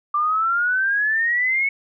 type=exponential sweep; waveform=sine; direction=up; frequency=1174.7 to 2217 Hz; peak=-17 dBFS; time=0.14-1.69 s; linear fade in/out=5 ms; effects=none